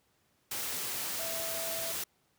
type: tone in noise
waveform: sine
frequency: 659.3 Hz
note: E5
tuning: in tune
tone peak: -40 dBFS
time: 1.19-1.92 s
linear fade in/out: 5 ms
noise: white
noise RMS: -36 dBFS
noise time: 0.51-2.04 s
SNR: -7 dB
effects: pink hiss -72 dBFS RMS until 2.38 s + high-pass 80 Hz 12 dB/octave